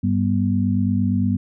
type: tone cluster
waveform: sine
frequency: 99.3 / 194.7 / 243.3 Hz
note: G2 / G3 / B3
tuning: +23 / -12 / -26 cents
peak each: -21 dBFS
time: 0.03-1.37 s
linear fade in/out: 10 ms
effects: none